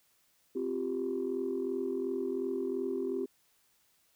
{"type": "chord", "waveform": "sine", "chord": "C suspended fourth", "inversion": "none", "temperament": "equal", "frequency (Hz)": [261.6, 349.2, 392], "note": ["C4", "F4", "G4"], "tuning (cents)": [0, 0, 0], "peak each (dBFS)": [-36, -36, -33], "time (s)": [0.55, 3.26], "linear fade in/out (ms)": 10, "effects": ["tanh soft clip ceiling -24 dBFS", "white hiss -70 dBFS RMS until 4.15 s"]}